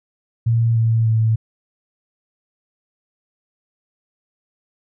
sine tone with pitch steps, 115.4 / 113.42 / 111.47 Hz, A#2 / A#2 / A2, -17 / -47 / +23 cents, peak -13 dBFS, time 0.46-1.36 s, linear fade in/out 10 ms, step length 300 ms, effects none

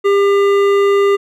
triangle tone with hard clipping, 400 Hz, G4, 35 cents sharp, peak -11 dBFS, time 0.04-1.17 s, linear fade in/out 20 ms, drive 16 dB, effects none

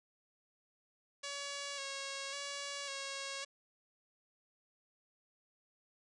5% pulse tone with vibrato, 557 Hz, C#5, 8 cents sharp, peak -29 dBFS, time 1.23-3.45 s, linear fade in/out 10 ms, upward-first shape square, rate 0.91 Hz, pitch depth 26 cents each way, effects resampled to 24000 Hz

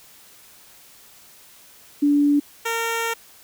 sine / 10% pulse tone pair in turn, 289.2 / 459.1 Hz, D4 / A#4, -27 / -26 cents, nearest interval minor sixth, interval 801 cents, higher second, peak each -14 dBFS, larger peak neither, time 2.02-2.4 / 2.65-3.14 s, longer second, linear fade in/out 10 ms, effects white hiss -49 dBFS RMS until 3.43 s

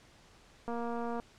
click train, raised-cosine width 1 ms, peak -25 dBFS, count 123, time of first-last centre 0.68-1.199 s, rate 235 Hz, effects pink hiss -60 dBFS RMS until 1.38 s + low-pass 7000 Hz 12 dB/octave

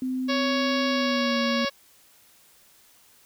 sine tone with pitch glide, 257.5 to 236.1 Hz, C4 to A#3, -28 to +22 cents, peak -25 dBFS, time 0.02-1.65 s, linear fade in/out 2 ms, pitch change -150 cents, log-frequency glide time 0.88-1.39 s
harmonic tone, 557 Hz, C#5, 8 cents sharp, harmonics 1 / 2 / 3 / 4 / 5 / 6 / 7 / 8 / 9 / 10, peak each -28 / -31 / -33 / -34 / -35 / -36 / -36 / -37 / -38 / -38 dBFS, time 0.28-1.7 s, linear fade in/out 20 ms
effects white hiss -57 dBFS RMS until 3.25 s

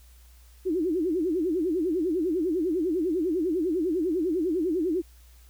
sine tone with vibrato, 339.3 Hz, F4, 50 cents flat, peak -23 dBFS, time 0.65-5.02 s, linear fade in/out 20 ms, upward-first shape sine, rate 10 Hz, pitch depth 200 cents each way, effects added 60 Hz sine -50 dBFS peak until 5.49 s + white hiss -60 dBFS RMS until 5.49 s

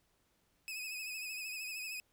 sawtooth tone with vibrato, 2541 Hz, D#7, 36 cents sharp, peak -37 dBFS, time 0.68-2 s, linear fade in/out 0 ms, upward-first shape sine, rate 13 Hz, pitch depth 55 cents each way, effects pink hiss -75 dBFS RMS until 2.12 s

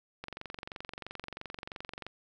click train, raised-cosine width 0.3 ms, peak -24 dBFS, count 43, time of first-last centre 0.24-2.066 s, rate 23 Hz, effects none

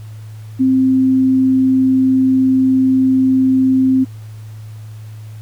sine tone, 261.6 Hz, C4, in tune, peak -9 dBFS, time 0.59-4.05 s, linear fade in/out 20 ms, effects added 108 Hz sine -29 dBFS peak until 5.41 s + pink hiss -48 dBFS RMS until 5.41 s

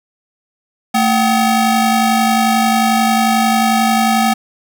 35% pulse ring-modulated tone, 498.8 Hz, B4, 17 cents sharp, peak -6 dBFS, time 0.94-4.34 s, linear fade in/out 10 ms, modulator 275 Hz, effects none

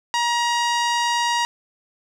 sawtooth tone with low-pass filter, 949 Hz, A#5, 31 cents sharp, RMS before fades -21 dBFS, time 0.14-1.45 s, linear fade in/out 0 ms, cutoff 6000 Hz, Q 1.3, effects 9-bit

